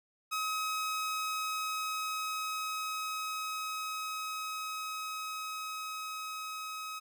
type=tone with level ramp; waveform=sawtooth; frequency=1272 Hz; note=D#6; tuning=38 cents sharp; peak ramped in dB=-28 to -35 dBFS; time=0.31-7 s; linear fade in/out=20 ms; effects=none